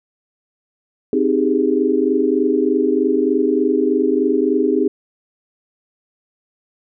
sine chord, Ab major seventh, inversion first, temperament equal, 261.6 / 311.1 / 392 / 415.3 Hz, C4 / Eb4 / G4 / Ab4, 0 / 0 / 0 / 0 cents, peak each -19 dBFS, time 1.13-4.88 s, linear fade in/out 2 ms, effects none

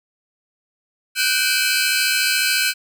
sawtooth tone cluster, 1482 / 1556 / 2336 / 2570 / 4105 Hz, F#6 / G6 / D7 / E7 / C8, +2 / -13 / -10 / -45 / -34 cents, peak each -20 dBFS, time 1.15-2.74 s, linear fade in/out 50 ms, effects none

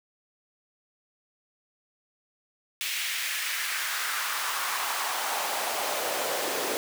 pink noise with high-pass filter sweep, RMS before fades -30 dBFS, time 2.81-6.77 s, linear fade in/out 0 ms, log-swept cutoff 2500 to 420 Hz, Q 2, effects none

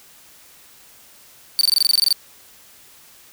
40% pulse tone bursts, 4570 Hz, D8, 48 cents flat, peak -11 dBFS, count 13, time 1.59-2.127 s, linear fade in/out 0 ms, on 21 ms, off 22 ms, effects white hiss -48 dBFS RMS until 3.32 s

